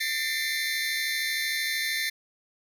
25% pulse tone cluster, 1791 / 2043 / 2116 / 2324 Hz, A6 / C7 / C7 / D7, +30 / -42 / +19 / -19 cents, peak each -26 / -29 / -29 / -34 dBFS, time 0-2.1 s, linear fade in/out 10 ms, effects none

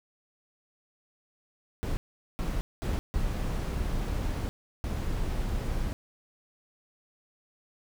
brown noise bursts at uneven times, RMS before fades -30 dBFS, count 5, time 1.83-1.97 / 2.39-2.61 / 2.82-2.99 / 3.14-4.49 / 4.84-5.93 s, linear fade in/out 0 ms, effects none

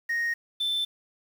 sine tone pair in turn, 1864.7 / 3536 Hz, A#6 / A7, 0 / +8 cents, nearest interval major seventh, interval 1108 cents, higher second, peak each -22 dBFS, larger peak neither, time 0.09-0.34 / 0.6-0.85 s, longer neither, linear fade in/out 10 ms, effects tanh soft clip ceiling -24 dBFS + 8-bit

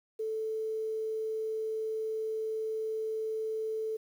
sine tone with quantisation, 439.3 Hz, A4, 3 cents flat, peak -31 dBFS, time 0.19-3.97 s, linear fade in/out 10 ms, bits 10, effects none

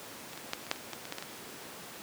clicks, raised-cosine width 0.2 ms, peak -26 / -25 / -13 / -27 / -10 / -30 / -19 / -24 / -18 / -19 / -21 dBFS, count 11, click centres 0.333 / 0.376 / 0.534 / 0.667 / 0.714 / 0.76 / 0.933 / 1.054 / 1.124 / 1.184 / 1.225 s, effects pink hiss -45 dBFS RMS until 2.02 s + high-pass 200 Hz 12 dB/octave

